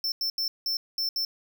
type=tone bursts at uneven times; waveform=square; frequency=5350 Hz; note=E8; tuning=25 cents sharp; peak=-26 dBFS; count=6; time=0.04-0.12 / 0.21-0.3 / 0.38-0.48 / 0.66-0.77 / 0.98-1.09 / 1.16-1.25 s; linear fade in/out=2 ms; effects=none